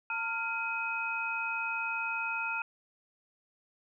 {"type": "tone cluster", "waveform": "sine", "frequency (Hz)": [905, 1395, 2525], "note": ["A5", "F6", "D#7"], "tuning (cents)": [48, -2, 25], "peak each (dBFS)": [-38, -35, -34], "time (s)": [0.1, 2.62], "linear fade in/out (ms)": 2, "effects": []}